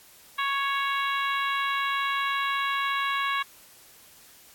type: harmonic tone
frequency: 554.4 Hz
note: C#5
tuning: in tune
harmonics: 2 / 3 / 4 / 5 / 6 / 7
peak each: -27 / -31 / -33 / -35 / -37 / -38 dBFS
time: 0.38-3.43 s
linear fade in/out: 10 ms
effects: white hiss -53 dBFS RMS until 4.54 s + AAC 64 kbps